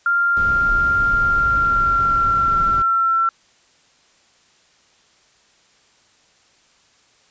sine tone with pitch glide, 1393 to 1349.4 Hz, F6 to E6, -5 to +40 cents, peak -14 dBFS, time 0.06-3.29 s, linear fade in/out 2 ms, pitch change -55 cents, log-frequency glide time 1.19-2.95 s
brown noise, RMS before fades -27 dBFS, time 0.37-2.82 s, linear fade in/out 0 ms
effects white hiss -56 dBFS RMS until 7.3 s + resampled to 16000 Hz

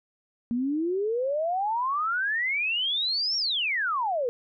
sine exponential two-way sweep, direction up then down, 230.4 to 5620 to 462.6 Hz, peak -24 dBFS, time 0.51-4.29 s, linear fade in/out 0 ms, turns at 3.37 s, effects none

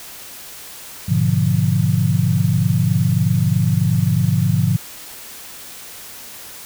sine chord, G# diminished seventh, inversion none, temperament equal, 103.83 / 123.47 / 146.83 / 174.61 Hz, G#2 / B2 / D3 / F3, 0 / 0 / 0 / 0 cents, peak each -19 dBFS, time 1.08-4.77 s, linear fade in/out 10 ms, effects white hiss -36 dBFS RMS until 6.65 s

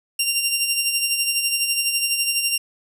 15% pulse tone with tremolo, 2775 Hz, F7, 12 cents flat, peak -10 dBFS, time 0.19-2.58 s, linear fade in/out 5 ms, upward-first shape sine, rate 12 Hz, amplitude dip 50%, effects none

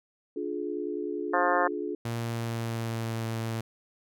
sine chord, D diminished, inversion none, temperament just, 293.7 / 352.4 / 422.9 Hz, D4 / F4 / Ab4, 0 / +16 / +31 cents, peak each -35 / -34 / -34 dBFS, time 0.36-1.95 s, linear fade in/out 5 ms
harmonic tone, 177.3 Hz, F3, 26 cents sharp, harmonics 3 / 4 / 5 / 6 / 7 / 8 / 9 / 10, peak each -29 / -28 / -32 / -29 / -32 / -34 / -35 / -33 dBFS, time 1.33-1.68 s, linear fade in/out 10 ms
sawtooth tone with pitch glide, 116.54 to 113.42 Hz, A#2 to A#2, 0 to -47 cents, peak -26 dBFS, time 2.05-3.61 s, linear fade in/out 5 ms, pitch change -47 cents, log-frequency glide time 2.17-3.23 s
effects none

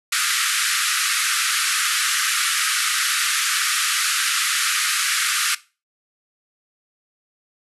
pink band-pass noise, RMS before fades -21 dBFS, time 0.12-5.55 s, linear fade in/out 5 ms, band 1200 to 12000 Hz, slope 96 dB/octave, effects noise-tail reverb RT60 0.3 s tail -18 dB re dry

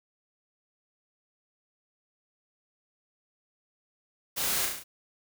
white noise with echo, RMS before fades -31 dBFS, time 4.36-4.67 s, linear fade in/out 20 ms, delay 34 ms, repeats 5, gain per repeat -3 dB, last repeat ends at 4.84 s, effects none

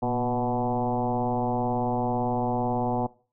sine tone with frequency modulation, 491 Hz, B4, 10 cents flat, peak -23 dBFS, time 0.02-3.07 s, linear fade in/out 10 ms, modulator 125 Hz, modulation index 3.2, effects noise-tail reverb RT60 0.4 s tail -21 dB re dry

